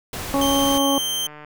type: noise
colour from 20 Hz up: pink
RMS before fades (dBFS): -30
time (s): 0.13-0.78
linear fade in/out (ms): 2
type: harmonic tone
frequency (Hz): 277.2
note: C#4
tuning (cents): 0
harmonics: 1 / 2 / 3 / 4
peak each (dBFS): -20 / -23 / -25 / -26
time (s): 0.34-0.98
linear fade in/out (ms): 0
type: tone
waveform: sawtooth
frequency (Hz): 3136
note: G7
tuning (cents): 0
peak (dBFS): -19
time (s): 0.41-1.27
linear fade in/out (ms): 5
type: click train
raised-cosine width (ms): 0.5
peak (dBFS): -25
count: 122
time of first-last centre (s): 0.64-1.447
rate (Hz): 150
effects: none